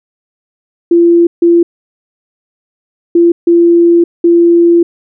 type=tone bursts at uneven times; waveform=sine; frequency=341.6 Hz; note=F4; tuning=38 cents flat; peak=-3 dBFS; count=5; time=0.91-1.27 / 1.42-1.63 / 3.15-3.32 / 3.47-4.04 / 4.24-4.83 s; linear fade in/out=5 ms; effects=none